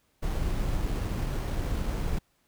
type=noise with sample-and-hold; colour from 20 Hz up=brown; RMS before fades=-29 dBFS; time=0.22-2.19 s; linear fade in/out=10 ms; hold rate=7350 Hz; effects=pink hiss -70 dBFS RMS until 2.47 s